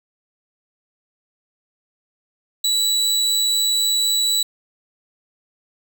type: tone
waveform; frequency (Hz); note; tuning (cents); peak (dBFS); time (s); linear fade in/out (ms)
30% pulse; 3937; B7; -6; -14; 2.64-4.43; 5
effects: none